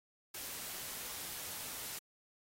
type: noise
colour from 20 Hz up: white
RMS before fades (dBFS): -44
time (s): 0.34-1.99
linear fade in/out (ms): 5
effects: AAC 48 kbps